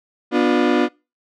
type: chord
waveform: 35% pulse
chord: B diminished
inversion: none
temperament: just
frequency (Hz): 246.9 / 296.3 / 355.6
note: B3 / D4 / F4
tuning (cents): 0 / +15 / +31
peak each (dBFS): -17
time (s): 0.31-0.89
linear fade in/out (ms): 50
effects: noise-tail reverb RT60 0.3 s tail -26 dB re dry + low-pass 3000 Hz 12 dB/octave